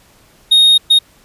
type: tone bursts at uneven times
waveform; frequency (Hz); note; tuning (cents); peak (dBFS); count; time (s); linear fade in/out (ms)
triangle; 3721; A#7; -4; -4; 2; 0.51-0.78 / 0.9-0.99; 10
effects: pink hiss -49 dBFS RMS until 1.24 s + resampled to 32000 Hz